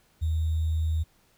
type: tone with sample-and-hold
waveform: sine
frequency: 79.8 Hz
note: D#2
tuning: 44 cents sharp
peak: -23 dBFS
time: 0.21-1.04 s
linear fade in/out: 20 ms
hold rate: 3675 Hz
effects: pink hiss -64 dBFS RMS until 1.37 s